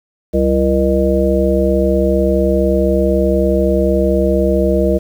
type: harmonic tone with a mistuned harmonic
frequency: 67.7 Hz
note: C#2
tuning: 40 cents flat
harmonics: 1 / 3 / 5 / 7 / 9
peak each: -17 / -17 / -17 / -17 / -17 dBFS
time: 0.33-4.99 s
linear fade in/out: 20 ms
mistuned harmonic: 3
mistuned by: -100 cents
effects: 7-bit